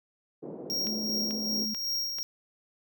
white band-pass noise, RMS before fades -41 dBFS, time 0.42-1.66 s, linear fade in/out 20 ms, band 180 to 510 Hz, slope 24 dB/octave
square tone with tremolo, 5588 Hz, F8, in tune, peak -28 dBFS, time 0.7-2.23 s, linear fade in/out 0 ms, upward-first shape sine, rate 2.6 Hz, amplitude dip 45%
sine tone, 216.9 Hz, A3, 25 cents flat, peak -34 dBFS, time 0.86-1.74 s, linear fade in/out 5 ms
click train, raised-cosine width 0.2 ms, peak -25 dBFS, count 4, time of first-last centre 0.87-2.186 s, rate 2.28 Hz
effects none

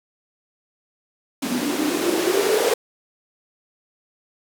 blue noise with band-pass filter sweep, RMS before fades -21 dBFS, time 1.42-2.74 s, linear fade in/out 5 ms, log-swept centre 240 to 470 Hz, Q 8.2, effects none

